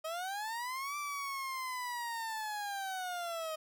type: linear two-way sweep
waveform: 30% pulse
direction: up then down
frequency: 622.3 to 1174.7 to 622.3 Hz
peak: -34 dBFS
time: 0.04-3.56 s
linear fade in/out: 10 ms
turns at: 0.97 s
effects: none